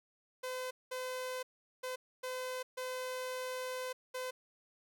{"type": "tone bursts at uneven times", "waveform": "sawtooth", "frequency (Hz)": 510, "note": "C5", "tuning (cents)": -44, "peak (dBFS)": -34, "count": 6, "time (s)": [[0.43, 0.71], [0.91, 1.43], [1.83, 1.96], [2.23, 2.63], [2.77, 3.93], [4.14, 4.31]], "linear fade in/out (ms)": 10, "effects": []}